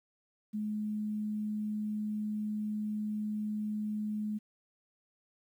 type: tone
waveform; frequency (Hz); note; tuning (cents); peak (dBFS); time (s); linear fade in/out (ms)
sine; 212; G#3; +36; -32; 0.53-4.39; 20
effects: 11-bit